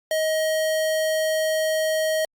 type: tone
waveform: square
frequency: 630 Hz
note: D#5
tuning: 21 cents sharp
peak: -21 dBFS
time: 0.11-2.25 s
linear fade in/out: 2 ms
effects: Opus 48 kbps